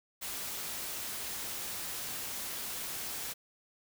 white noise, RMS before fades -39 dBFS, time 0.21-3.34 s, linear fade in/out 20 ms, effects none

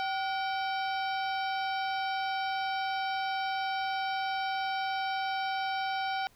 harmonic tone with a mistuned harmonic, 771 Hz, G5, 29 cents flat, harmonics 1 / 2 / 3 / 4 / 5 / 6 / 7, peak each -31 / -37 / -41 / -43 / -45 / -47 / -48 dBFS, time 0-6.27 s, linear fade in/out 0 ms, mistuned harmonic 2, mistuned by -110 cents, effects pink hiss -63 dBFS RMS until 6.35 s

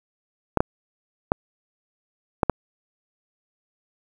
clicks, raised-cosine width 1 ms, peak -3 dBFS, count 5, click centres 0.573 / 0.605 / 1.319 / 2.432 / 2.497 s, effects 7-bit

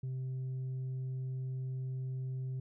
sine tone with tanh clipping, 130 Hz, C3, 11 cents flat, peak -36 dBFS, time 0.03-2.6 s, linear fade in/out 5 ms, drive 2 dB, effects none

